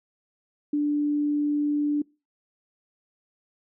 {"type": "tone", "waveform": "sine", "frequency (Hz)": 293.7, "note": "D4", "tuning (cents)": 0, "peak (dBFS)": -21, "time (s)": [0.73, 2.02], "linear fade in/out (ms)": 5, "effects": ["noise-tail reverb RT60 0.3 s tail -25 dB re dry"]}